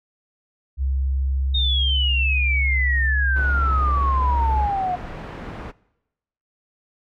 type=tone; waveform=sine; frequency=67 Hz; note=C2; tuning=42 cents sharp; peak=-19 dBFS; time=0.77-4.69 s; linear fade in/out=50 ms
type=exponential sweep; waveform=sine; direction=down; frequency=3729 to 712 Hz; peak=-20 dBFS; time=1.54-4.96 s; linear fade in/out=10 ms
type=low-pass noise; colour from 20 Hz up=pink; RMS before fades=-34 dBFS; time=3.35-5.72 s; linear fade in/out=20 ms; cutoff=1700 Hz; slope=12 dB/octave
effects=noise-tail reverb RT60 0.9 s tail -22 dB re dry